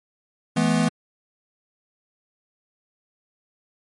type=chord; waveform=square; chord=E suspended fourth; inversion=none; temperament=equal with one note detuned; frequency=164.81 / 214.6 / 246.9 Hz; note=E3 / A3 / B3; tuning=0 / -43 / 0 cents; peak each=-23 dBFS; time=0.56-0.89 s; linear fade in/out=10 ms; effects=MP3 48 kbps